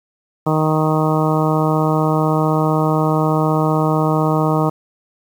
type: harmonic tone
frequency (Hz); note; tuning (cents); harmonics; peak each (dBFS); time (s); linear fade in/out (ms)
155.9; D#3; +4; 1 / 2 / 3 / 4 / 5 / 6 / 7 / 8; -17 / -20 / -22 / -23 / -24 / -25 / -25 / -26; 0.46-4.7; 10
effects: 7-bit